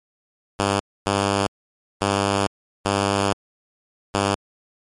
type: tone bursts at uneven times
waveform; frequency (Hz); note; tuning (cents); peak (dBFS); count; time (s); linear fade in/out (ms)
5% pulse; 99.5; G2; +26; -7; 5; 0.59-0.8 / 1.06-1.47 / 2.01-2.47 / 2.85-3.33 / 4.14-4.35; 5
effects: MP3 48 kbps